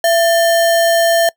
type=tone with sample-and-hold; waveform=sine; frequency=671 Hz; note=E5; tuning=31 cents sharp; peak=-9 dBFS; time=0.04-1.29 s; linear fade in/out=2 ms; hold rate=2450 Hz; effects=noise-tail reverb RT60 0.1 s tail -23 dB re dry